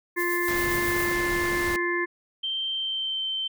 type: noise with tremolo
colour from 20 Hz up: violet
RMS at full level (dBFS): -33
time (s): 0.16-1.15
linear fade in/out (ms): 50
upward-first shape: sine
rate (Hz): 7.3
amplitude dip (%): 45
type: harmonic tone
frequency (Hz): 349.2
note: F4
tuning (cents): 0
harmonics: 1 / 3 / 5 / 6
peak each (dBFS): -27 / -32 / -28 / -31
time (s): 0.16-2.06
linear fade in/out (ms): 20
type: noise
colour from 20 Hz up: pink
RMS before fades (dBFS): -33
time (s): 0.48-1.76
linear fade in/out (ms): 0
type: tone with pitch glide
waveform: sine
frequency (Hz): 3136 to 3104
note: G7 to G7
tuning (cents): 0 to -18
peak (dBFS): -26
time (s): 2.43-3.48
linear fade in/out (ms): 10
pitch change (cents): -18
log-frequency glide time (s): 2.71-3.24
effects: none